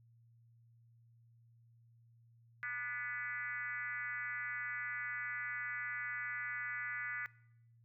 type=tone with frequency modulation; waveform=sine; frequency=1729 Hz; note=A6; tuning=31 cents flat; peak=-38 dBFS; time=2.63-7.26 s; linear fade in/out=0 ms; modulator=261 Hz; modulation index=1.5; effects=noise-tail reverb RT60 0.7 s tail -20 dB re dry + added 116 Hz sine -63 dBFS peak until 7.84 s